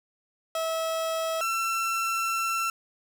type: tone pair in turn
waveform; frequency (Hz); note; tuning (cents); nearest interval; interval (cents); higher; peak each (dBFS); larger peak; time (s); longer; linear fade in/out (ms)
30% pulse; 649 / 1345.3; E5 / E6; -27 / +35; octave + minor second; 1262; second; -24 / -23; second; 0.55-1.41 / 1.41-2.7; second; 2
effects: none